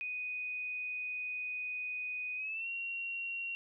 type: tone with pitch glide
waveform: sine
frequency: 2489 to 2746 Hz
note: D#7 to F7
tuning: 0 to -30 cents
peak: -36 dBFS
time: 0.01-3.55 s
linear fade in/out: 0 ms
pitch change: +170 cents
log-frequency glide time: 2.36-2.68 s
effects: none